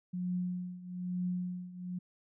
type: tone with tremolo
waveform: sine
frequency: 180 Hz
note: F#3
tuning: 47 cents flat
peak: -30 dBFS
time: 0.13-1.99 s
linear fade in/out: 10 ms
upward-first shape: triangle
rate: 1.1 Hz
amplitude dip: 85%
effects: none